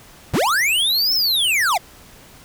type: linear two-way sweep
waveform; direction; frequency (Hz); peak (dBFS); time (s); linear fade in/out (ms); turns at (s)
square; up then down; 45.13 to 5410 to 628; -16; 0.33-1.78; 10; 1.14
effects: pink hiss -45 dBFS RMS until 2.44 s